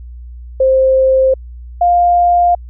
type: tone pair in turn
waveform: sine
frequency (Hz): 526 / 702.1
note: C5 / F5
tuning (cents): +9 / +9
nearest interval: perfect fourth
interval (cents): 500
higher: second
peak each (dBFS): -7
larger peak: neither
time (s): 0.6-1.34 / 1.81-2.55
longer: neither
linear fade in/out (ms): 5
effects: added 60 Hz sine -28 dBFS peak until 2.69 s